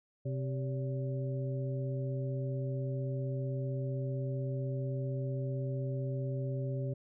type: harmonic tone with a mistuned harmonic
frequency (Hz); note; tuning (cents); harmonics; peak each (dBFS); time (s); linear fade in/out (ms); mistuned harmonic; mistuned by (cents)
130.81; C3; 0; 1 / 2 / 3 / 4; -33 / -45 / -43 / -43; 0.25-6.94; 10; 4; +140
effects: none